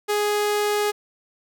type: tone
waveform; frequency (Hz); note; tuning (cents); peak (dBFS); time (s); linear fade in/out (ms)
sawtooth; 415.9; G#4; +2; -16; 0.08-0.92; 20
effects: none